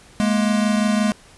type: tone pair together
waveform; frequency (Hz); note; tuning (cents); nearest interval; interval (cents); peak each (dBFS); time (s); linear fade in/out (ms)
square; 210 / 235.7; G#3 / A#3; +19 / +19; major second; 200; -18 / -23; 0.2-1.12; 0
effects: pink hiss -48 dBFS RMS until 1.37 s + resampled to 24000 Hz